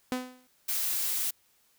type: tone with exponential decay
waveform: sawtooth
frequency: 253 Hz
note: B3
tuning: 42 cents sharp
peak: -22 dBFS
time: 0.12-0.47 s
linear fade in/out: 0 ms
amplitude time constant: 75 ms
type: noise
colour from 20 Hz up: blue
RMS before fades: -30 dBFS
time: 0.68-1.31 s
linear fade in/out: 10 ms
effects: white hiss -67 dBFS RMS until 1.78 s